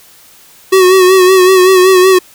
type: tone with vibrato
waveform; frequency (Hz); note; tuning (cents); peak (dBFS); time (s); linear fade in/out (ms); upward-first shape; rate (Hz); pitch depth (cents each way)
square; 372.5; F#4; +12; -4; 0.72-2.19; 10; sine; 5.3; 46
effects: white hiss -41 dBFS RMS until 2.34 s